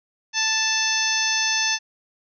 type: harmonic tone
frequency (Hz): 880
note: A5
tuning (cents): 0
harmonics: 1 / 2 / 3 / 4 / 5 / 6 / 7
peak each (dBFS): -31 / -26 / -27 / -29 / -30 / -26 / -25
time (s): 0.33-1.79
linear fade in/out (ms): 50
effects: none